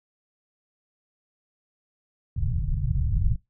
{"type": "low-pass noise", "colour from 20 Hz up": "pink", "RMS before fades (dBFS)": -24, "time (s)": [2.36, 3.36], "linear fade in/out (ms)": 5, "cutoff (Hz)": 150, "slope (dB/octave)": 48, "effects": ["noise-tail reverb RT60 0.2 s tail -22 dB re dry"]}